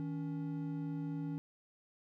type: tone pair together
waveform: triangle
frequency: 158.7 / 282.8 Hz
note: D#3 / C#4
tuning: +35 / +35 cents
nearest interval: minor seventh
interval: 1000 cents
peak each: -37 / -38 dBFS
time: 0-1.38 s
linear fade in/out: 0 ms
effects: none